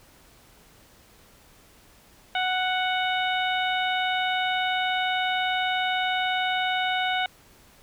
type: harmonic tone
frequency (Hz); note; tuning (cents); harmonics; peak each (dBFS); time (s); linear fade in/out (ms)
740; F#5; 0; 1 / 2 / 3 / 4 / 5; -26 / -29 / -31 / -32 / -33; 2.35-7.26; 2
effects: pink hiss -55 dBFS RMS until 7.82 s